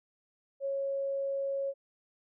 sine tone, 550 Hz, C#5, 14 cents flat, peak -30 dBFS, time 0.6-1.74 s, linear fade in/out 50 ms, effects none

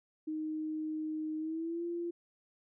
sine tone with pitch glide, 311.1 to 343.2 Hz, D#4 to F4, 0 to -30 cents, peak -34 dBFS, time 0.27-2.11 s, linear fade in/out 10 ms, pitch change +170 cents, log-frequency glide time 1.38-1.84 s, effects none

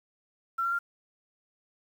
sine tone with pitch steps, 1356 / 1374.1 / 1392.5 Hz, E6 / F6 / F6, +49 / -29 / -5 cents, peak -26 dBFS, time 0.58-0.79 s, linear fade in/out 10 ms, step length 70 ms, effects 9-bit

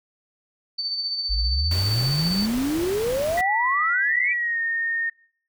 sine tone with tremolo, 4547 Hz, C#8, 43 cents sharp, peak -23 dBFS, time 0.78-2.46 s, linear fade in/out 10 ms, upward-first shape sine, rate 15 Hz, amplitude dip 45%
sine exponential sweep, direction up, 49 to 2404 Hz, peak -21 dBFS, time 1.29-4.34 s, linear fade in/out 20 ms
pink noise, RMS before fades -33 dBFS, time 1.71-3.41 s, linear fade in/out 2 ms
sine tone with pitch glide, 1958 to 1837.5 Hz, B6 to A#6, -15 to -25 cents, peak -22 dBFS, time 3.37-5.1 s, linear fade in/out 10 ms, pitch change -110 cents, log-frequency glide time 4.28-4.6 s
effects noise-tail reverb RT60 0.6 s tail -24 dB re dry

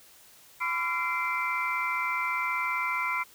sine tone cluster, 1007 / 1142 / 1366 / 2078 / 2339 Hz, B5 / D6 / F6 / C7 / D7, +33 / -49 / -39 / -12 / -8 cents, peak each -31 / -40 / -33 / -31 / -33 dBFS, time 0.6-3.24 s, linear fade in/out 20 ms, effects tanh soft clip ceiling -17 dBFS + white hiss -55 dBFS RMS until 3.34 s

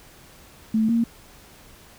sine tone pair in turn, 220 / 231.4 Hz, A3 / A#3, 0 / -13 cents, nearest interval minor second, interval 87 cents, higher second, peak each -17 dBFS, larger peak neither, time 0.74-0.89 / 0.89-1.04 s, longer neither, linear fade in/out 5 ms, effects pink hiss -49 dBFS RMS until 1.98 s

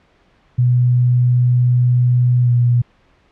sine tone with pitch glide, 123.47 to 121.14 Hz, B2 to B2, 0 to -33 cents, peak -10 dBFS, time 0.58-2.82 s, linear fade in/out 10 ms, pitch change -33 cents, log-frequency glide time 2.42-2.5 s, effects pink hiss -55 dBFS RMS until 3.31 s + low-pass 3000 Hz 12 dB/octave

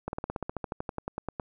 slowing click train, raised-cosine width 1 ms, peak -18 dBFS, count 18, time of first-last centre 0.08-1.398 s, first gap 51 ms, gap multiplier 1.05, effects none

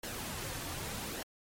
pink noise with flanger, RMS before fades -40 dBFS, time 0.03-1.23 s, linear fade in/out 5 ms, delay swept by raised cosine 0.82 to 4.92 ms, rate 0.84 Hz, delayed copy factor -0.5, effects MP3 64 kbps

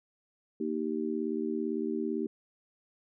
sine chord, Eb major, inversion second, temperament just, 233.3 / 311.1 / 388.9 Hz, Bb3 / Eb4 / G4, +2 / 0 / -14 cents, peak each -34 dBFS, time 0.6-2.27 s, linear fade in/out 5 ms, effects none

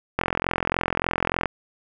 click train, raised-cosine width 0.5 ms, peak -6 dBFS, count 56, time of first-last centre 0.19-1.457 s, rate 43.4 Hz, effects none

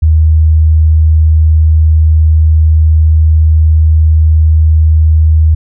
sine tone, 78.6 Hz, D#2, 18 cents sharp, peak -3 dBFS, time 0.02-5.55 s, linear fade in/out 10 ms, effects none

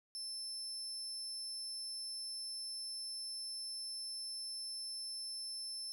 35% pulse tone, 5290 Hz, E8, 5 cents sharp, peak -39 dBFS, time 0.15-5.92 s, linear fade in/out 0 ms, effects none

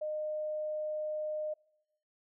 sine tone, 612 Hz, D#5, 29 cents flat, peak -33 dBFS, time 0.01-1.54 s, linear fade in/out 10 ms, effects noise-tail reverb RT60 0.9 s tail -24 dB re dry

